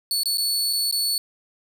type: tone with dropouts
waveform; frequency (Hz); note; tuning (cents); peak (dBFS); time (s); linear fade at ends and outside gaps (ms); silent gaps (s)
sawtooth; 4435; C#8; 0; -18; 0.11-1.18; 1; 0.234-0.257 / 0.373-0.381 / 0.729-0.732 / 0.912-0.925
effects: none